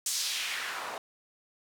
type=noise with band-pass filter sweep; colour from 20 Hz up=white; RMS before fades=-34 dBFS; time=0.06-0.98 s; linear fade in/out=2 ms; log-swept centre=7000 to 710 Hz; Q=1.5; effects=none